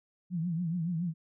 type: tone with vibrato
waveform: sine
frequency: 170 Hz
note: F3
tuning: 46 cents flat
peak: -29 dBFS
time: 0.3-1.14 s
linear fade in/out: 50 ms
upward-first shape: triangle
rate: 7.1 Hz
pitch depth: 140 cents each way
effects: none